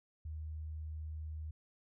sine tone, 77.78 Hz, D#2, in tune, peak -40 dBFS, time 0.25-1.51 s, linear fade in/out 5 ms, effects none

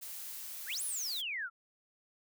blue noise, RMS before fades -44 dBFS, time 0.01-1.22 s, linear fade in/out 20 ms
sine exponential two-way sweep, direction up then down, 1308 to 11175 to 1308 Hz, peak -35 dBFS, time 0.66-1.5 s, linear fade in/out 50 ms, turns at 0.83 s
effects none

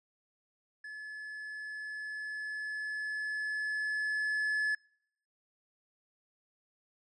triangle tone with level ramp, 1717 Hz, A6, 43 cents flat, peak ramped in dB -40 to -26 dBFS, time 0.84-4.75 s, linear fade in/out 5 ms, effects noise-tail reverb RT60 0.7 s tail -26 dB re dry + resampled to 24000 Hz

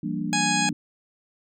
sine chord, E half-diminished seventh, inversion none, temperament equal with one note detuned, 169.06 / 196 / 233.1 / 293.7 Hz, E3 / G3 / Bb3 / D4, +44 / 0 / 0 / 0 cents, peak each -31 dBFS, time 0.03-0.73 s, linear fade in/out 5 ms
harmonic tone, 830.6 Hz, G#5, in tune, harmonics 1 / 2 / 3 / 4 / 5 / 6 / 8 / 9 / 10, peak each -26 / -29 / -28 / -32 / -33 / -34 / -30 / -33 / -36 dBFS, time 0.33-0.69 s, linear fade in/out 0 ms
effects none

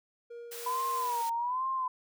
triangle tone with tremolo, 472.4 Hz, A#4, 23 cents sharp, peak -39 dBFS, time 0.3-1.22 s, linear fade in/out 10 ms, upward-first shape triangle, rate 3.3 Hz, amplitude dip 30%
white high-pass noise, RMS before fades -43 dBFS, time 0.51-1.3 s, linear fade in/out 10 ms, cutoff 600 Hz, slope 12 dB/octave
sine tone with vibrato, 987.8 Hz, B5, in tune, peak -29 dBFS, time 0.66-1.88 s, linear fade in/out 5 ms, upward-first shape sine, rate 1.2 Hz, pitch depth 120 cents each way
effects none

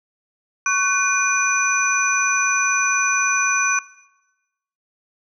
sine tone cluster, 1114 / 1511 / 2434 / 5990 Hz, C#6 / F#6 / D#7 / F#8, +8 / +36 / -39 / +20 cents, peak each -22 dBFS, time 0.66-3.79 s, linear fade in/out 2 ms, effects noise-tail reverb RT60 1.0 s tail -19 dB re dry

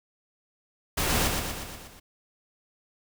pink noise with echo, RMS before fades -26 dBFS, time 0.97-1.28 s, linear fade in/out 10 ms, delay 120 ms, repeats 6, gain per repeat -4 dB, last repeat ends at 2 s, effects none

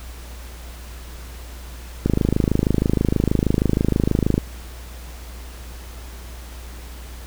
click train, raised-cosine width 3 ms, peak -4 dBFS, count 62, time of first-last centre 2.06-4.379 s, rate 26.3 Hz, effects added 60 Hz sine -34 dBFS peak until 7.26 s + pink hiss -42 dBFS RMS until 7.26 s

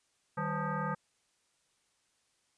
sine tone with frequency modulation, 540 Hz, C#5, 45 cents flat, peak -31 dBFS, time 0.37-0.95 s, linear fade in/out 10 ms, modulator 347 Hz, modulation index 2.8, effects white hiss -74 dBFS RMS until 2.57 s + resampled to 22050 Hz

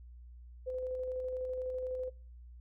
sine tone with tremolo, 510 Hz, C5, 44 cents flat, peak -34 dBFS, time 0.66-2.1 s, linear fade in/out 20 ms, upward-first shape square, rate 12 Hz, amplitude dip 25%, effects noise-tail reverb RT60 0.4 s tail -24 dB re dry + added 60 Hz sine -49 dBFS peak until 2.6 s

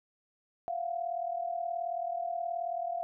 sine tone pair together, 685.3 / 724 Hz, F5 / F#5, -33 / -38 cents, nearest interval minor second, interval 95 cents, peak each -33 / -37 dBFS, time 0.68-3.03 s, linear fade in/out 0 ms, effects none

